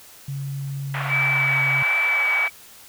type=tone with pitch glide; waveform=sine; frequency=138.59 to 136.13 Hz; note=C#3 to C#3; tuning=0 to -31 cents; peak=-26 dBFS; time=0.28-1.83 s; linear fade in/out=5 ms; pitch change=-31 cents; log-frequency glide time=0.84-1.68 s
type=band-pass noise; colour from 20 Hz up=white; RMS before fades=-29 dBFS; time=0.94-2.48 s; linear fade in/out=2 ms; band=670 to 2200 Hz; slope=24 dB/octave
type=tone with vibrato; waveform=sine; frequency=2297 Hz; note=D7; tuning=39 cents flat; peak=-18 dBFS; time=1.08-2.5 s; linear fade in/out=50 ms; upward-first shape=sine; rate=1.4 Hz; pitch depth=15 cents each way
effects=white hiss -46 dBFS RMS until 2.88 s